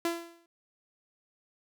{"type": "tone with exponential decay", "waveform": "sawtooth", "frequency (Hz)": 338.3, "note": "E4", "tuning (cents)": 45, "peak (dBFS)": -22, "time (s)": [0.05, 0.46], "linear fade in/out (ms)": 2, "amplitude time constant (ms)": 87, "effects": []}